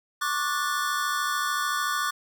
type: chord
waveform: square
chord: D major seventh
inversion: third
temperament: just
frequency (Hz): 1101.2 / 1174.7 / 1468.3 / 1762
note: C#6 / D6 / F#6 / A6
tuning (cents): -12 / 0 / -14 / +2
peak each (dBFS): -33 / -29 / -31 / -35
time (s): 0.21-2.11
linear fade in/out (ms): 10
effects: none